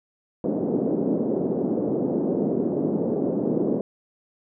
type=band-pass noise; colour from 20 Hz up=pink; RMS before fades=-24 dBFS; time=0.44-3.81 s; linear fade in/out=2 ms; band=200 to 490 Hz; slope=24 dB/octave; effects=none